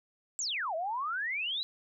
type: exponential two-way sweep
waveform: sine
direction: down then up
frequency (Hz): 7902 to 622.3 to 4055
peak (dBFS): -31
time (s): 0.39-1.63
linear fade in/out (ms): 0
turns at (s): 0.75
effects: none